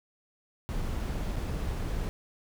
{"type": "noise with dropouts", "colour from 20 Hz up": "brown", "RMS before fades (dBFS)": -32, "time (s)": [0.69, 2.09], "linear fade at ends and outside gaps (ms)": 0, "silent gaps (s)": [1.36, 1.364], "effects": []}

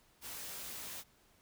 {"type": "noise with comb filter", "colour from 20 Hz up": "white", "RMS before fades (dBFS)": -45, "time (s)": [0.21, 1.04], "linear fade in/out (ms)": 50, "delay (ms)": 17, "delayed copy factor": 0.6, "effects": ["pink hiss -68 dBFS RMS until 1.41 s"]}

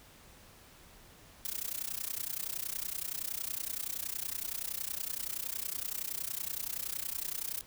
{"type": "noise with amplitude modulation", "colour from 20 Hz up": "blue", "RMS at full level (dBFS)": -34, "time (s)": [1.45, 7.61], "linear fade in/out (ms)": 0, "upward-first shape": "sine", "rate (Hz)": 30.7, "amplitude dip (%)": 95, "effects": ["pink hiss -57 dBFS RMS until 7.66 s"]}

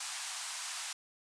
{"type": "band-pass noise", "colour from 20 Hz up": "white", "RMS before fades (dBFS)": -41, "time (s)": [0, 0.93], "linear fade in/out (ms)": 5, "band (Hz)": [720, 9400], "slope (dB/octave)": 48, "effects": []}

